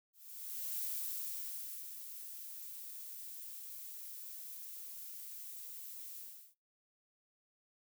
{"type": "noise with ADSR envelope", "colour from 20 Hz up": "violet", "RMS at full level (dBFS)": -39, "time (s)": [0.13, 6.55], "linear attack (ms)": 680, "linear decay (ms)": 1100, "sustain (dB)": -9, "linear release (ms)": 360, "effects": ["noise-tail reverb RT60 0.3 s tail -25 dB re dry"]}